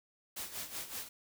white noise with tremolo, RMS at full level -40 dBFS, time 0.36-1.09 s, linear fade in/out 10 ms, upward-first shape sine, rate 5.3 Hz, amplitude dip 70%, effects none

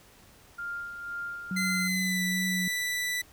sine tone with tremolo, 1400 Hz, F6, 4 cents sharp, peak -32 dBFS, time 0.58-1.88 s, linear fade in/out 10 ms, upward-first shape sine, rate 2 Hz, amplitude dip 50%
sine tone with vibrato, 185 Hz, F#3, in tune, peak -29 dBFS, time 1.51-2.68 s, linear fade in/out 2 ms, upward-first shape triangle, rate 2.4 Hz, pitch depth 20 cents each way
sawtooth tone with pitch glide, 2058 to 1976.4 Hz, C7 to B6, -29 to +1 cents, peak -25 dBFS, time 1.56-3.22 s, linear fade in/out 10 ms, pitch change -70 cents, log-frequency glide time 1.83-2.22 s
effects pink hiss -56 dBFS RMS until 3.32 s

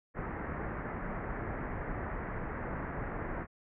pink low-pass noise, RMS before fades -38 dBFS, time 0.14-3.47 s, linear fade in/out 50 ms, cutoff 2000 Hz, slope 48 dB/octave, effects none

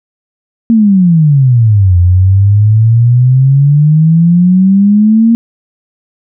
sine exponential two-way sweep, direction down then up, 233.1 to 87.1 to 233.1 Hz, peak -3 dBFS, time 0.7-5.35 s, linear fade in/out 0 ms, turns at 1.98 s, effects none

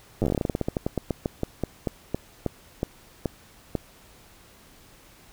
slowing click train, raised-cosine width 2 ms, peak -11 dBFS, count 29, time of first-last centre 0.22-3.753 s, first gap 9 ms, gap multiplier 1.16, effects pink hiss -53 dBFS RMS until 5.32 s

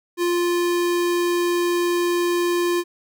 square tone, 349.2 Hz, F4, in tune, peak -19 dBFS, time 0.17-2.84 s, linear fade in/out 50 ms, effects none

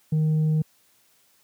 triangle tone with tanh clipping, 155.56 Hz, D#3, in tune, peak -19 dBFS, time 0.12-0.62 s, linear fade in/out 5 ms, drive 7 dB, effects white hiss -62 dBFS RMS until 1.43 s + high-pass 80 Hz 12 dB/octave

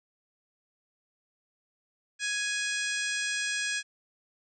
harmonic tone, 832 Hz, G#5, 3 cents sharp, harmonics 2 / 3 / 4 / 5 / 6 / 7 / 8 / 9 / 10, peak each -32 / -35 / -38 / -42 / -40 / -40 / -44 / -41 / -42 dBFS, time 2.19-3.83 s, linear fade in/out 50 ms, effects none

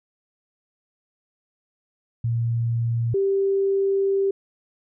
sine tone pair in turn, 116.54 / 392 Hz, A#2 / G4, 0 / 0 cents, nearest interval octave + major sixth, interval 2100 cents, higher second, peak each -20 / -18 dBFS, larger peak second, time 2.24-3.14 / 3.14-4.31 s, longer second, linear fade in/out 5 ms, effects none

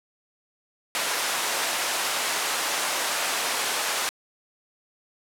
pink high-pass noise, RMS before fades -26 dBFS, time 0.95-4.09 s, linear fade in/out 0 ms, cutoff 700 Hz, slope 12 dB/octave, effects low-pass 12000 Hz 12 dB/octave

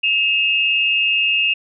sine tone pair together, 2581 / 2800 Hz, E7 / F7, -37 / +4 cents, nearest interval minor second, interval 141 cents, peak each -17 dBFS, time 0.03-1.54 s, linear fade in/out 10 ms, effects none

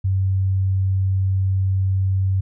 sine tone, 95.5 Hz, G2, 45 cents flat, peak -16 dBFS, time 0.04-2.41 s, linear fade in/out 10 ms, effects none

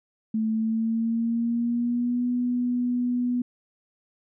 sine tone with pitch glide, 220 to 245.5 Hz, A3 to B3, 0 to -10 cents, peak -22 dBFS, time 0.34-3.42 s, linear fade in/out 5 ms, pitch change +190 cents, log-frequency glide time 0.49-2.26 s, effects none

